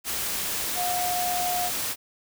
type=tone in noise; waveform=sine; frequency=717 Hz; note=F5; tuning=45 cents sharp; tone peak=-26 dBFS; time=0.75-1.71 s; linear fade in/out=50 ms; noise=white; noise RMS=-29 dBFS; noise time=0.04-1.96 s; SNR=0 dB; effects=none

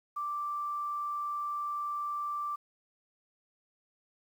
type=tone; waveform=sine; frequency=1174.7 Hz; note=D6; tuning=in tune; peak=-32 dBFS; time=0.16-2.56 s; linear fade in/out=10 ms; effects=10-bit

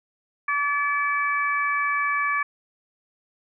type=harmonic tone; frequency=575 Hz; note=D5; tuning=37 cents flat; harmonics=2 / 3 / 4; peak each=-24 / -26 / -27 dBFS; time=0.48-2.43 s; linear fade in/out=5 ms; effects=none

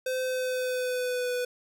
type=tone with pitch glide; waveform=square; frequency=514 to 494.8 Hz; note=C5 to B4; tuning=-31 to +3 cents; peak=-28 dBFS; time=0.06-1.45 s; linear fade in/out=5 ms; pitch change=-66 cents; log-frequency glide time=0.22-1.32 s; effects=none

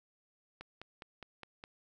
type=click train; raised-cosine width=0.3 ms; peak=-30 dBFS; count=6; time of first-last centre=0.61-1.639 s; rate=4.86 Hz; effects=none

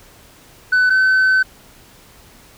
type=tone pair in turn; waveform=sine; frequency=1500 / 1524.5 Hz; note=F#6 / G6; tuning=+23 / -49 cents; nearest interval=unison; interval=28 cents; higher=second; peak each=-8 dBFS; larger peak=neither; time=0.72-0.9 / 0.9-1.43 s; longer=second; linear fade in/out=10 ms; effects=tanh soft clip ceiling -10 dBFS + pink hiss -46 dBFS RMS until 2.57 s

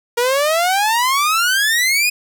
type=exponential sweep; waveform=sawtooth; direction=up; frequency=468.5 to 2525 Hz; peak=-10 dBFS; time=0.17-2.1 s; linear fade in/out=10 ms; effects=none

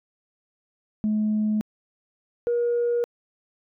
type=tone pair in turn; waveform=sine; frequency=213.7 / 476.8 Hz; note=G#3 / A#4; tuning=+50 / +39 cents; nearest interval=octave + major second; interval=1389 cents; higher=second; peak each=-19 dBFS; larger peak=neither; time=1.04-1.61 / 2.47-3.04 s; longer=neither; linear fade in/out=0 ms; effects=tanh soft clip ceiling -17 dBFS

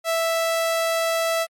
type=tone; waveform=sawtooth; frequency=659.3 Hz; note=E5; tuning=in tune; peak=-16 dBFS; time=0.04-1.47 s; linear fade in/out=50 ms; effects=MP3 64 kbps

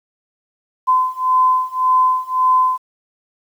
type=beating tone pair; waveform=sine; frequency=1022 / 1023.8 Hz; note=C6 / C6; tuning=-41 / -38 cents; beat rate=1.8 Hz; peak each=-16 / -15 dBFS; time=0.87-2.78 s; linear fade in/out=20 ms; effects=8-bit

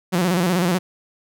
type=tone with vibrato; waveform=sawtooth; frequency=178 Hz; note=F3; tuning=33 cents sharp; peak=-13 dBFS; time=0.12-0.79 s; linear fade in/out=20 ms; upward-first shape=square; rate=16 Hz; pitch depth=79 cents each way; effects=none

